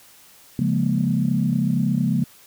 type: chord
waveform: sine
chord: Bb minor seventh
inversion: first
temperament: equal with one note detuned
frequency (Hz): 138.59 / 174.61 / 207.7 / 236.5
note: Db3 / F3 / Ab3 / Bb3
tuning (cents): 0 / 0 / 0 / +25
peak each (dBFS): -23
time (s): 0.59-2.24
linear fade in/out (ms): 2
effects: tanh soft clip ceiling -7 dBFS + white hiss -50 dBFS RMS until 2.46 s